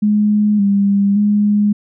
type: tone with pitch steps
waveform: sine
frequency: 209.5 / 199.7 / 207.1 Hz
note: G#3 / G3 / G#3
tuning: +15 / +32 / -5 cents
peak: -10 dBFS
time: 0.02-1.73 s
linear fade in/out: 10 ms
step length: 570 ms
effects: none